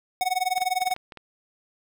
square tone with tremolo, 740 Hz, F#5, in tune, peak -20 dBFS, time 0.21-0.94 s, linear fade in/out 0 ms, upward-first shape sine, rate 20 Hz, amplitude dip 95%
clicks, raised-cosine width 0.3 ms, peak -25 dBFS, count 8, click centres 0.58 / 0.619 / 0.819 / 0.873 / 0.913 / 0.964 / 1.122 / 1.173 s
effects none

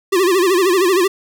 square tone with vibrato, 367.9 Hz, F#4, 10 cents flat, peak -12 dBFS, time 0.12-1.08 s, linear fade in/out 10 ms, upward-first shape sine, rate 13 Hz, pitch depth 130 cents each way, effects none

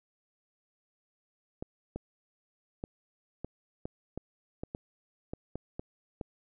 clicks, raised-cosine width 2 ms, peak -23 dBFS, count 12, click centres 1.625 / 1.96 / 2.839 / 3.446 / 3.855 / 4.176 / 4.635 / 4.749 / 5.335 / 5.556 / 5.795 / 6.212 s, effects none

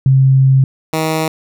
sine / 10% pulse tone pair in turn, 133.5 / 158.76 Hz, C3 / D#3, +35 / +35 cents, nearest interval minor third, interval 300 cents, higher second, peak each -6 dBFS, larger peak neither, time 0.06-0.64 / 0.93-1.28 s, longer first, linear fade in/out 2 ms, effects none

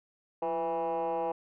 sine tone with frequency modulation, 659.3 Hz, E5, in tune, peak -27 dBFS, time 0.42-1.32 s, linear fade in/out 5 ms, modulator 160 Hz, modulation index 1.7, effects tanh soft clip ceiling -26 dBFS

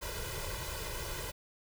pink noise with comb filter, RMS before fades -39 dBFS, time 0.01-1.32 s, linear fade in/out 20 ms, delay 2 ms, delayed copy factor +0.9, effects none

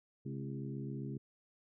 harmonic tone with a mistuned harmonic, 67.6 Hz, C#2, 43 cents flat, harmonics 2 / 3 / 4 / 5 / 6, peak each -41 / -45 / -47 / -49 / -51 dBFS, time 0.25-1.18 s, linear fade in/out 10 ms, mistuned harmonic 3, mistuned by +64 cents, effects none

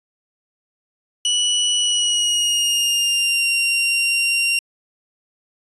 sawtooth tone with pitch glide, 2946 to 2765 Hz, F#7 to F7, -8 to -18 cents, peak -13 dBFS, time 1.25-4.59 s, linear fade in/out 2 ms, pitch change -110 cents, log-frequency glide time 1.78-3.47 s, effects resampled to 24000 Hz

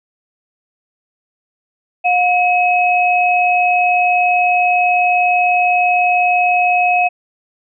sine tone pair together, 717.9 / 2556 Hz, F5 / D#7, +48 / +46 cents, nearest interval octave + minor seventh, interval 2198 cents, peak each -12 / -15 dBFS, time 2.04-7.09 s, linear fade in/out 20 ms, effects none

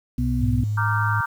harmonic tone, 61.74 Hz, B1, in tune, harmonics 1 / 2 / 4, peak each -24 / -24 / -24 dBFS, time 0.18-0.64 s, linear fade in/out 5 ms
sine tone with pitch glide, 103.83 to 106.38 Hz, G#2 to G#2, 0 to +42 cents, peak -21 dBFS, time 0.41-1.21 s, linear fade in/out 5 ms, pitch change +42 cents, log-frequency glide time 0.58-0.78 s
sine chord, G minor seventh, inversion first, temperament equal with one note detuned, 932.3 / 1174.7 / 1396.9 / 1548.2 Hz, Bb5 / D6 / F6 / G6, 0 / 0 / 0 / -22 cents, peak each -27 dBFS, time 0.77-1.26 s, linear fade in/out 10 ms
effects 8-bit

